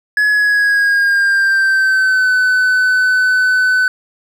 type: tone with pitch glide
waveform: triangle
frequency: 1692 to 1507.4 Hz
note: G#6 to F#6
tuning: +32 to +32 cents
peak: -8 dBFS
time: 0.17-3.88 s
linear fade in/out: 2 ms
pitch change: -200 cents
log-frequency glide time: 0.3-2.31 s
effects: none